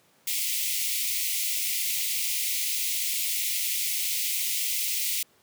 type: high-pass noise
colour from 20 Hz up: white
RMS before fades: -28 dBFS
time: 0.27-5.23 s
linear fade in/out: 5 ms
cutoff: 2000 Hz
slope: 96 dB/octave
effects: pink hiss -62 dBFS RMS until 5.42 s + high-pass 150 Hz 12 dB/octave